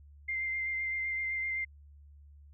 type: tone with vibrato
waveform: sine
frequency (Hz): 2093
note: C7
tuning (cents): 0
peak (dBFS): -31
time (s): 0.28-1.65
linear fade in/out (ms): 10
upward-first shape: sine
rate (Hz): 7.8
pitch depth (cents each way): 16
effects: added 72 Hz sine -52 dBFS peak until 2.53 s